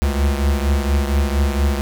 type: beating tone pair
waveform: square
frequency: 69.3 / 73.6 Hz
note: C#2 / D2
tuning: 0 / +4 cents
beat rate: 4.3 Hz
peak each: -17 / -22 dBFS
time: 0.02-1.81 s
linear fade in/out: 0 ms
effects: none